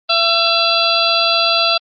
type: harmonic tone with a mistuned harmonic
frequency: 673 Hz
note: E5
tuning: 36 cents sharp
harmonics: 1 / 2 / 4 / 5 / 6 / 7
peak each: -19 / -19 / -19 / -19 / -19 / -19 dBFS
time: 0.09-1.78 s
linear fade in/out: 10 ms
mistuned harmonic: 5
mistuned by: +17 cents
effects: Opus 24 kbps